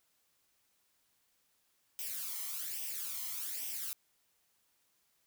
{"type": "noise with flanger", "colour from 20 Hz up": "blue", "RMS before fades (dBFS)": -40, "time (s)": [1.99, 3.93], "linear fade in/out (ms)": 0, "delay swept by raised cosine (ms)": [0.35, 0.98], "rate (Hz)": 1.2, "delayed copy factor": 0.65, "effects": ["white hiss -75 dBFS RMS until 5.26 s"]}